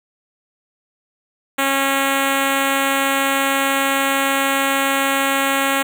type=tone with notch filter; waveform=5% pulse; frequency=273.4 Hz; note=C#4; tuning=24 cents flat; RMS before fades=-18 dBFS; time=1.58-5.83 s; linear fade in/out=10 ms; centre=4800 Hz; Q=1.2; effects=none